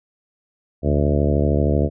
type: harmonic tone with a mistuned harmonic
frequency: 73 Hz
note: D2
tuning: 10 cents flat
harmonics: 1 / 2 / 3 / 4 / 5 / 6 / 7 / 8 / 9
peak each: -19 / -22 / -24 / -25 / -26 / -27 / -27 / -28 / -29 dBFS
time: 0.82-1.9 s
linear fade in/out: 50 ms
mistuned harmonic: 1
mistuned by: +120 cents
effects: none